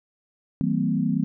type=tone cluster; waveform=sine; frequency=161.4 / 190.2 / 225.8 / 256.2 Hz; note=E3 / F#3 / A3 / C4; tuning=-36 / +48 / +45 / -36 cents; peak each=-26 dBFS; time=0.61-1.24 s; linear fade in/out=0 ms; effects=none